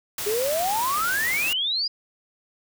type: noise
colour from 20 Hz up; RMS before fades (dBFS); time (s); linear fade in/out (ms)
white; -30; 0.18-1.53; 2
type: exponential sweep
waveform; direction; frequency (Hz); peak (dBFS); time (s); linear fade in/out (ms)
sine; up; 401.9 to 4978; -22; 0.26-1.88; 10
effects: none